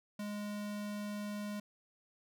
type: tone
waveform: square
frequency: 207.1 Hz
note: G#3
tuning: 5 cents flat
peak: -39 dBFS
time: 0.19-1.6 s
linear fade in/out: 5 ms
effects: none